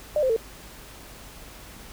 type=tone with pitch steps; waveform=sine; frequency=601 / 520.2 / 450.2 Hz; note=D5 / C5 / A4; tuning=+40 / -10 / +40 cents; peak=-19 dBFS; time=0.16-0.364 s; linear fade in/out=2 ms; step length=68 ms; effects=added 50 Hz sine -48 dBFS peak until 1.92 s + pink hiss -45 dBFS RMS until 1.92 s